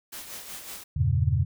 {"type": "noise with tremolo", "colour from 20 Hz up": "white", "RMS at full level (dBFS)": -38, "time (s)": [0.12, 0.84], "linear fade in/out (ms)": 10, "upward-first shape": "sine", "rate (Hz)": 5.4, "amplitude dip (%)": 50}
{"type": "chord", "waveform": "sine", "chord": "E diminished seventh", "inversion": "none", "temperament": "equal", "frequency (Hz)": [82.41, 98, 116.54, 138.59], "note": ["E2", "G2", "Bb2", "Db3"], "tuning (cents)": [0, 0, 0, 0], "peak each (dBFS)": -26, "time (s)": [0.96, 1.45], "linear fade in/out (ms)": 10}
{"effects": []}